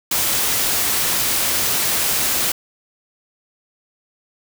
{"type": "noise", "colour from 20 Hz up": "white", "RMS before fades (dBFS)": -19, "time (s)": [0.11, 2.52], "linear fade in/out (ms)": 5, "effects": []}